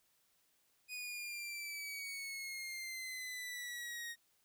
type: exponential sweep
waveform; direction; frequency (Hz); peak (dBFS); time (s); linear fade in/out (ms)
sawtooth; down; 2489 to 1864.7; -39; 0.88-4.16; 50
effects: white hiss -75 dBFS RMS until 4.44 s